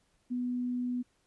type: tone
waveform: sine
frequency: 247 Hz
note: B3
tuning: in tune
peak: -30 dBFS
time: 0.3-1.03 s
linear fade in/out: 20 ms
effects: pink hiss -72 dBFS RMS until 1.26 s + resampled to 24000 Hz